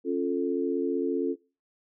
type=chord; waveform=sine; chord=Db augmented; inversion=none; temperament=equal with one note detuned; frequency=273.8 / 349.2 / 440 Hz; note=Db4 / F4 / A4; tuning=-21 / 0 / 0 cents; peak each=-29 dBFS; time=0.04-1.36 s; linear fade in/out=50 ms; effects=noise-tail reverb RT60 0.3 s tail -18 dB re dry